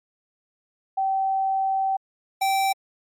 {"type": "tone pair in turn", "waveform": ["sine", "square"], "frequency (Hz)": [772, 776.9], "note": ["G5", "G5"], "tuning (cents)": [-27, -16], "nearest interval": "unison", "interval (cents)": 11, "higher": "second", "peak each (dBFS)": -20, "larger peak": "neither", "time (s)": [[0.97, 1.97], [2.41, 2.73]], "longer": "first", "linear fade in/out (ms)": 10, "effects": ["MP3 64 kbps"]}